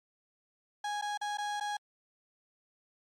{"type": "tone with dropouts", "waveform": "35% pulse", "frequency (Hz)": 828, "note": "G#5", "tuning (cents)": -5, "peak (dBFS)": -31, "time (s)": [0.84, 1.77], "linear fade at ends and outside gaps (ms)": 5, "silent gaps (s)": [[1.014, 1.022], [1.175, 1.213], [1.373, 1.383], [1.6, 1.608]], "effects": ["low-pass 7000 Hz 12 dB/octave", "MP3 96 kbps"]}